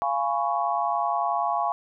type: chord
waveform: sine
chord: C# dominant seventh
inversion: first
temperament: just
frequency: 693 / 831.5 / 997.9 / 1108.7 Hz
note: E#5 / G#5 / B5 / C#6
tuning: -14 / +2 / +18 / 0 cents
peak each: -27 / -27 / -31 / -28 dBFS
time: 0.02-1.72 s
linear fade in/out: 0 ms
effects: none